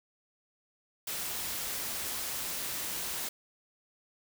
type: noise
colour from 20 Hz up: white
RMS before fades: -36 dBFS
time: 1.07-3.29 s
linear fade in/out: 5 ms
effects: none